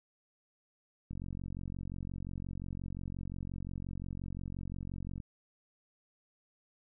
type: click train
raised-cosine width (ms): 5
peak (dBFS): -29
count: 188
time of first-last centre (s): 1.11-5.202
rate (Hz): 45.7
effects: none